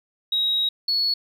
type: tone pair in turn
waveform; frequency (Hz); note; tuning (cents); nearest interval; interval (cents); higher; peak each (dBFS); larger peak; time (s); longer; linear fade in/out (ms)
sine; 3810 / 4390; A#7 / C#8; +37 / -18; major second; 245; second; -18; neither; 0.32-0.69 / 0.88-1.14; first; 5
effects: tanh soft clip ceiling -15 dBFS + 10-bit